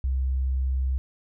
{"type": "tone", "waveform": "sine", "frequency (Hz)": 65.4, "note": "C2", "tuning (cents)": 0, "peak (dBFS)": -22, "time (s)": [0.04, 0.98], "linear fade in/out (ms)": 0, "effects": []}